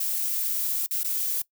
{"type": "noise with dropouts", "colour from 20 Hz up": "violet", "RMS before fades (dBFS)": -27, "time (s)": [0, 1.42], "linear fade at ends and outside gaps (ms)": 5, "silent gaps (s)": [[0.864, 0.909], [1.034, 1.044]], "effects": ["noise-tail reverb RT60 0.1 s tail -21 dB re dry"]}